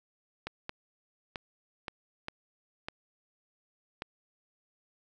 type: clicks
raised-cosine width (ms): 0.3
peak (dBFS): -20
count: 7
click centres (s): 0.47 / 0.694 / 1.358 / 1.882 / 2.284 / 2.885 / 4.021
effects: none